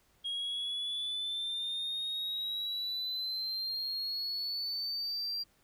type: exponential sweep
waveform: sine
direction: up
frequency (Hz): 3272 to 4751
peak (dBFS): -31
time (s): 0.24-5.44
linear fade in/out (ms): 20
effects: tanh soft clip ceiling -32 dBFS + pink hiss -69 dBFS RMS until 5.63 s